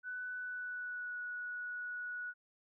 sine tone with pitch glide, 1493 to 1466.5 Hz, F#6 to F#6, +15 to -16 cents, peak -39 dBFS, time 0.03-2.34 s, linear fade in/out 50 ms, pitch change -31 cents, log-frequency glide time 0.36-1.18 s, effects none

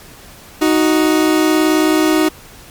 40% pulse tone pair together, 311.4 / 370 Hz, D#4 / F#4, +2 / 0 cents, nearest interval minor third, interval 298 cents, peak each -11 / -15 dBFS, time 0.61-2.29 s, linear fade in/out 10 ms, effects pink hiss -39 dBFS RMS until 2.7 s + MP3 96 kbps

